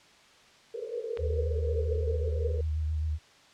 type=band-pass noise; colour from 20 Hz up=white; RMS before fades=-35 dBFS; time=0.74-2.61 s; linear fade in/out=5 ms; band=430 to 490 Hz; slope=96 dB/octave
type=click; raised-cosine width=0.3 ms; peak=-25 dBFS; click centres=1.173 s
type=tone with vibrato; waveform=sine; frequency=77.5 Hz; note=D#2; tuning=6 cents flat; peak=-27 dBFS; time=1.18-3.19 s; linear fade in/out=50 ms; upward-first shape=triangle; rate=7.6 Hz; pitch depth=41 cents each way
effects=white hiss -57 dBFS RMS until 3.53 s + low-pass 5000 Hz 12 dB/octave